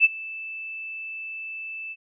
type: tone with ADSR envelope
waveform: sine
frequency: 2637 Hz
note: E7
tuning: in tune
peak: -10 dBFS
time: 0-1.96 s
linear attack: 45 ms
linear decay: 28 ms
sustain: -22 dB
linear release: 44 ms
effects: none